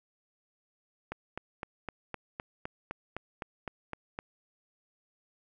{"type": "click train", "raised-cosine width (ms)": 0.5, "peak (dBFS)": -21, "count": 13, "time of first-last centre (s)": [1.12, 4.189], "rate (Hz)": 3.91, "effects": []}